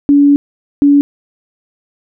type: tone pair in turn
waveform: sine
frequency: 285.3 / 285.3 Hz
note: C#4 / C#4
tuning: +50 / +50 cents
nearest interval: unison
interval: 0 cents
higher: neither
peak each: -4 dBFS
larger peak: neither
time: 0.09-0.36 / 0.82-1.01 s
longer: first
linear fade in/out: 0 ms
effects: none